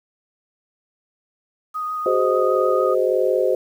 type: tone with vibrato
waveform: sine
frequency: 1244.5 Hz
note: D#6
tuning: in tune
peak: -23 dBFS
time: 1.74-2.95 s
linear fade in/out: 20 ms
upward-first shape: sine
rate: 6.7 Hz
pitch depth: 12 cents each way
type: chord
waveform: sine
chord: Ab dominant seventh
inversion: third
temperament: just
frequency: 373.8 / 415.3 / 519.1 / 623 Hz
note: Gb4 / Ab4 / C5 / Eb5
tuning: +18 / 0 / -14 / +2 cents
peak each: -21 / -24 / -19 / -24 dBFS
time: 2.06-3.55 s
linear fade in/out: 2 ms
effects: 8-bit